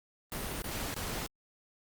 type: noise bursts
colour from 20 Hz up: pink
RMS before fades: -37 dBFS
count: 3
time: 0.32-1.264 s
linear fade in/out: 0 ms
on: 300 ms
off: 22 ms
effects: Opus 32 kbps